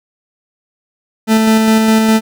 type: tone with tremolo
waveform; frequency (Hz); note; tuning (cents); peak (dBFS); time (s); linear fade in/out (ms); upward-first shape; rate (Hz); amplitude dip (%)
40% pulse; 220.5; A3; +4; -6; 1.27-2.21; 50; square; 4.9; 25
effects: none